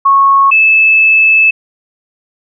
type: tone pair in turn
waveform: sine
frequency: 1100 / 2616 Hz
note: C#6 / E7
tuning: -14 / -14 cents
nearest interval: octave + minor third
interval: 1500 cents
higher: second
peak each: -4 dBFS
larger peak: neither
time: 0.05-0.51 / 0.51-1.51 s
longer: second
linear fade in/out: 10 ms
effects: none